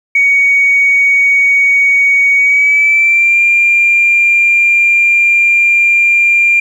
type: tone with pitch glide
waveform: sine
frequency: 2242 to 2389 Hz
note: C#7 to D7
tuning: +19 to +29 cents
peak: -5 dBFS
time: 0.15-6.6 s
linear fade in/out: 5 ms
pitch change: +110 cents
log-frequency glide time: 2.37-3.41 s
effects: tanh soft clip ceiling -1 dBFS + 7-bit

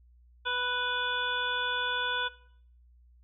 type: harmonic tone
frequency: 493.9 Hz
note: B4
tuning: in tune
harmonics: 1 / 2 / 3 / 5 / 6 / 7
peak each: -39 / -35 / -31 / -40 / -41 / -34 dBFS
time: 0.45-2.29 s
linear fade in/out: 20 ms
effects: noise-tail reverb RT60 0.6 s tail -18 dB re dry + added 60 Hz sine -56 dBFS peak until 3.23 s

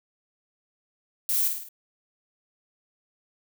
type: noise with echo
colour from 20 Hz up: violet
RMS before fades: -25 dBFS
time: 1.29-1.48 s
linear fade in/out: 2 ms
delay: 52 ms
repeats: 4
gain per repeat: -5 dB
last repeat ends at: 1.688 s
effects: none

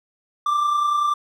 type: tone pair together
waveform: triangle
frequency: 1177.7 / 1208 Hz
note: D6 / D6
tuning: +4 / +48 cents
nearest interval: unison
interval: 44 cents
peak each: -16 / -27 dBFS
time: 0.46-1.14 s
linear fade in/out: 5 ms
effects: none

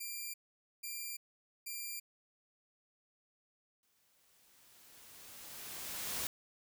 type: tone bursts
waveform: 5% pulse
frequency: 2377 Hz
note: D7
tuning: 20 cents sharp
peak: -31 dBFS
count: 3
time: 0-2 s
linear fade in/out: 10 ms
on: 340 ms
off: 490 ms
type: noise with exponential growth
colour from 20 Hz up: white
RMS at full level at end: -37 dBFS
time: 3.83-6.27 s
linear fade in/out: 1 ms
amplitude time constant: 530 ms
effects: none

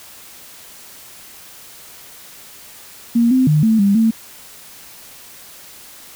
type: tone with pitch steps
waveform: sine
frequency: 234.2 / 258.5 / 151.3 / 221.7 / 199.8 / 224.2 Hz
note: A#3 / C4 / D#3 / A3 / G3 / A3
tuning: +8 / -21 / -48 / +13 / +33 / +33 cents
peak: -10 dBFS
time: 3.15-4.11 s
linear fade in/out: 10 ms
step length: 160 ms
effects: white hiss -40 dBFS RMS until 6.15 s

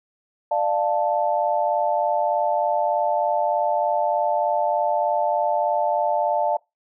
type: chord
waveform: sine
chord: D minor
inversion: none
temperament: equal with one note detuned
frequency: 595.2 / 698.5 / 880 Hz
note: D5 / F5 / A5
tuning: +23 / 0 / 0 cents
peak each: -23 dBFS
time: 0.51-6.57 s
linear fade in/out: 5 ms
effects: noise-tail reverb RT60 0.2 s tail -24 dB re dry

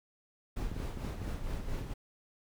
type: noise with tremolo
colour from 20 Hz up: brown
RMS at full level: -35 dBFS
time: 0.56-1.94 s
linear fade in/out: 10 ms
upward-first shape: sine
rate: 4.4 Hz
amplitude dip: 50%
type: clicks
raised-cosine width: 3 ms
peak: -28 dBFS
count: 8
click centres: 0.624 / 0.716 / 0.765 / 0.801 / 0.973 / 1.048 / 1.217 / 1.279 s
effects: none

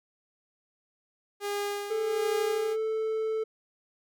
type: tone with tremolo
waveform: sawtooth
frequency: 407.5 Hz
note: G#4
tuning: 33 cents flat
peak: -25 dBFS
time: 1.4-2.77 s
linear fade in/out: 50 ms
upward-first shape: sine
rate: 1.3 Hz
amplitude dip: 60%
type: tone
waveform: triangle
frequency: 440 Hz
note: A4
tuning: in tune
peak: -25 dBFS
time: 1.9-3.44 s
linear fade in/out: 10 ms
effects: none

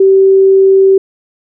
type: tone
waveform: sine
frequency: 386 Hz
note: G4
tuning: 27 cents flat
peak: -3 dBFS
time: 0-0.98 s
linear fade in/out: 5 ms
effects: none

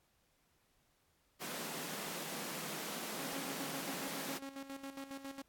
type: high-pass noise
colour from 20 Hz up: pink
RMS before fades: -43 dBFS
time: 1.4-4.39 s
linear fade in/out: 20 ms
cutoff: 150 Hz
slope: 96 dB/octave
type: tone with tremolo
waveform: sawtooth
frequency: 273.5 Hz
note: C#4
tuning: 23 cents flat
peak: -39 dBFS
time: 3.19-5.42 s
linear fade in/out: 5 ms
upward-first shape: square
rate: 7.3 Hz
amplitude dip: 65%
effects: pink hiss -75 dBFS RMS until 5.48 s + AAC 64 kbps

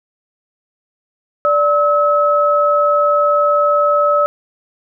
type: tone pair together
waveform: sine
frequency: 585.7 / 1290 Hz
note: D5 / E6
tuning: -5 / -38 cents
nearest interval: octave + major second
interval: 1367 cents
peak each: -13 dBFS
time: 1.45-4.26 s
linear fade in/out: 0 ms
effects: none

